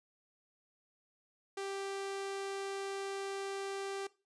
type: tone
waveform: sawtooth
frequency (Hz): 392.5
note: G4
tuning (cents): +2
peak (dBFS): -34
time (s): 1.57-4.07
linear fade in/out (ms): 5
effects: noise-tail reverb RT60 0.3 s tail -19 dB re dry + resampled to 22050 Hz